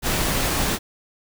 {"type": "noise", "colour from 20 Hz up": "pink", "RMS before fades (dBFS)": -22, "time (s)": [0.02, 0.79], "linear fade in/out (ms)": 50, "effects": []}